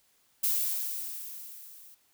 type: noise with level ramp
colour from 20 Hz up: violet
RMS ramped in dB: -26 to -53 dBFS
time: 0.43-1.95 s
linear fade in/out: 10 ms
effects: white hiss -68 dBFS RMS until 2.13 s